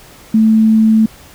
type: tone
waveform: sine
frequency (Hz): 220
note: A3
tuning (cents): 0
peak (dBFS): -6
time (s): 0.34-1.06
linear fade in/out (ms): 5
effects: pink hiss -40 dBFS RMS until 1.34 s